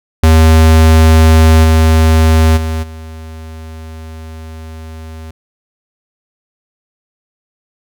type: tone with level steps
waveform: square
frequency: 80 Hz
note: D#2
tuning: 49 cents sharp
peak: -4 / -6 / -15 / -27 dBFS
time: 0.23-5.31 s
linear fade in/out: 5 ms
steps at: 1.63 / 2.56 / 2.82 s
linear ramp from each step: 20 ms
effects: none